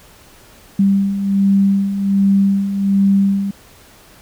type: beating tone pair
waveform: sine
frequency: 196 / 197.3 Hz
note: G3 / G3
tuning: 0 / +11 cents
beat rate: 1.3 Hz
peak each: -19 / -12 dBFS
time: 0.79-3.51 s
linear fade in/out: 5 ms
effects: pink hiss -45 dBFS RMS until 4.21 s